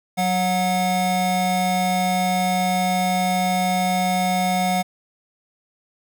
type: tone pair together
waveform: square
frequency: 185 / 727.9 Hz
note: F#3 / F#5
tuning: 0 / -29 cents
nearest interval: 2 octaves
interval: 2371 cents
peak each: -23 / -21 dBFS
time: 0.17-4.83 s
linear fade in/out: 20 ms
effects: none